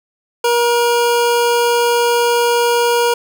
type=tone; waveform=25% pulse; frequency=475.4 Hz; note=A#4; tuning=34 cents sharp; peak=-8 dBFS; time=0.44-3.14 s; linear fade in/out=5 ms; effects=none